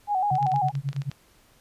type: tone with vibrato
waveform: sine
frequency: 786 Hz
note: G5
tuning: 4 cents sharp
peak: -21 dBFS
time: 0.07-0.72 s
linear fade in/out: 50 ms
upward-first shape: square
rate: 6.4 Hz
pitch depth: 84 cents each way
type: tone with tremolo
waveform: sine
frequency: 138.59 Hz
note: C#3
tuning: in tune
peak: -23 dBFS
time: 0.31-1.1 s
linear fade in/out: 5 ms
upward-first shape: sine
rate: 9.2 Hz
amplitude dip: 100%
type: clicks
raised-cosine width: 0.2 ms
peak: -24 dBFS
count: 12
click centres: 0.354 / 0.428 / 0.467 / 0.518 / 0.561 / 0.685 / 0.753 / 0.889 / 0.93 / 0.964 / 1.019 / 1.115 s
effects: pink hiss -59 dBFS RMS until 1.6 s + resampled to 32000 Hz